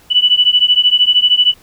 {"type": "beating tone pair", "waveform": "sine", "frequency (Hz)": [2960, 2973], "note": ["F#7", "F#7"], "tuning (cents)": [0, 8], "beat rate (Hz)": 13, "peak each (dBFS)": -11, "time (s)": [0.1, 1.54], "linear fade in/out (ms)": 20, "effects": ["pink hiss -47 dBFS RMS until 1.62 s"]}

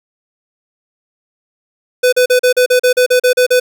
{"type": "tone bursts", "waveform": "square", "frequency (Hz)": 500, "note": "B4", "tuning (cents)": 21, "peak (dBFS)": -8, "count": 12, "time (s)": [2.03, 3.6], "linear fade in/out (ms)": 10, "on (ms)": 96, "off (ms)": 38, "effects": []}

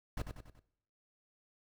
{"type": "noise with echo", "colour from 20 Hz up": "brown", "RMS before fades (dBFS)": -36, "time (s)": [0.17, 0.22], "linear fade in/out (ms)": 5, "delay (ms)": 94, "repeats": 4, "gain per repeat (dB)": -6, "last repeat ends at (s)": 0.596, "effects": ["noise-tail reverb RT60 0.7 s tail -18 dB re dry"]}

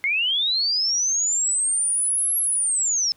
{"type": "linear two-way sweep", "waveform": "sine", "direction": "up then down", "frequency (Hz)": [2091, 11330, 5170], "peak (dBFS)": -19, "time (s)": [0.04, 3.12], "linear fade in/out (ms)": 0, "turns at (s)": 2.38, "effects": ["pink hiss -59 dBFS RMS until 3.16 s"]}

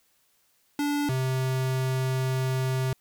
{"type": "tone pair in turn", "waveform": "square", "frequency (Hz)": [290, 130.53], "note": ["D4", "C3"], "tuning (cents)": [-22, -4], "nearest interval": "octave + major second", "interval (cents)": 1382, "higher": "first", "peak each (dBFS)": -25, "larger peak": "neither", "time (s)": [[0.79, 1.09], [1.09, 2.93]], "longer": "second", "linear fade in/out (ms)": 2, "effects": ["white hiss -67 dBFS RMS until 3 s"]}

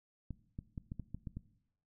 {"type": "clicks", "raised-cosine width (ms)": 5, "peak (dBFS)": -29, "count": 8, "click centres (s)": [0.307, 0.589, 0.778, 0.919, 0.997, 1.146, 1.272, 1.37], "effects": ["noise-tail reverb RT60 0.8 s tail -18 dB re dry"]}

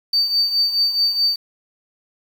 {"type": "tone with tremolo", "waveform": "triangle", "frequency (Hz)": 4597, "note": "D8", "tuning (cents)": -38, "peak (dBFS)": -10, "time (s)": [0.13, 1.36], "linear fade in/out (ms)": 5, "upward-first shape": "triangle", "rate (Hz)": 4.7, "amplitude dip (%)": 75, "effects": ["tanh soft clip ceiling -10 dBFS", "7-bit"]}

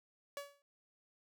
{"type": "tone with exponential decay", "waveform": "sawtooth", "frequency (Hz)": 568, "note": "C#5", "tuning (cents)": 42, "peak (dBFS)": -35, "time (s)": [0.37, 0.62], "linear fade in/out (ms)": 1, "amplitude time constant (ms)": 53, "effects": []}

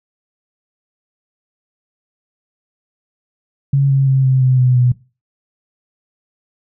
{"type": "tone with pitch steps", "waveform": "sine", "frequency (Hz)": [138.59, 136.05, 133.56, 131.11, 128.71, 126.36, 124.04], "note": ["C#3", "C#3", "C3", "C3", "C3", "B2", "B2"], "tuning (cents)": [0, -32, 36, 4, -28, 40, 8], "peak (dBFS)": -9, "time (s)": [3.73, 4.92], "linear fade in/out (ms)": 5, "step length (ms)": 170, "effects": ["noise-tail reverb RT60 0.3 s tail -19 dB re dry"]}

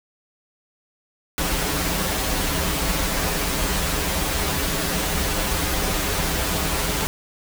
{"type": "noise with comb filter", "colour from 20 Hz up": "pink", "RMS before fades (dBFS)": -23, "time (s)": [1.38, 7.07], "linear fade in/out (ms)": 0, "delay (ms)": 8.5, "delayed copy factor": -0.95, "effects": []}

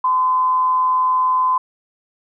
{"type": "tone with amplitude modulation", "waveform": "sine", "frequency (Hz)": 1022, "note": "C6", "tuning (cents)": -41, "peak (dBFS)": -12, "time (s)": [0.04, 1.58], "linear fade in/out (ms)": 5, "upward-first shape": "sine", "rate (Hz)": 167, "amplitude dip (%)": 30, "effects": []}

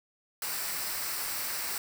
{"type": "noise with comb filter", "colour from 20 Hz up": "white", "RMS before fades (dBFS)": -34, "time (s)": [0.42, 1.78], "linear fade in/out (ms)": 2, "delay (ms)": 0.3, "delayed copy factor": -0.5, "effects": []}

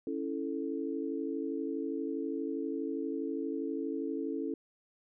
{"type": "chord", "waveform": "sine", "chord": "A major", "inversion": "first", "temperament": "equal", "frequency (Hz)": [277.2, 329.6, 440], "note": ["C#4", "E4", "A4"], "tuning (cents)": [0, 0, 0], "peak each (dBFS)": [-36, -37, -38], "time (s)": [0.07, 4.54], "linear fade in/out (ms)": 2, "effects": []}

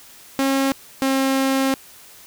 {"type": "tone pair in turn", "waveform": "sawtooth", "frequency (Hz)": [271, 268], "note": ["C#4", "C4"], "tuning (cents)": [-39, 42], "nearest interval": "unison", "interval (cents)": 19, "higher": "first", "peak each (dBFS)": -13, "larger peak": "neither", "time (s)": [[0.39, 0.72], [1.02, 1.74]], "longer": "second", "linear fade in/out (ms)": 0, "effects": ["white hiss -45 dBFS RMS until 2.26 s"]}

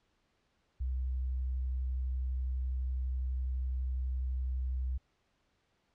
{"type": "tone with vibrato", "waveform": "sine", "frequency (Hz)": 63.9, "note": "C2", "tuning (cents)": -40, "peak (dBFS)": -31, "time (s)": [0.8, 4.98], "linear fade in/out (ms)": 10, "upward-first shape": "sine", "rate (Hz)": 12, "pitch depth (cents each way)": 11, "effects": ["pink hiss -75 dBFS RMS until 5.94 s", "low-pass 5000 Hz 12 dB/octave"]}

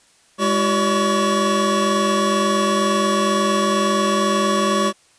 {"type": "tone cluster", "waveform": "square", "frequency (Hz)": [205.8, 338.4, 382.7, 569, 1126], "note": ["G#3", "E4", "G4", "C#5", "C#6"], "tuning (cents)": [-16, 45, -42, 45, 27], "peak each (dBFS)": [-22, -28, -25, -24, -21], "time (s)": [0.38, 4.93], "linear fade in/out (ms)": 50, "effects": ["white hiss -55 dBFS RMS until 5.18 s", "resampled to 22050 Hz"]}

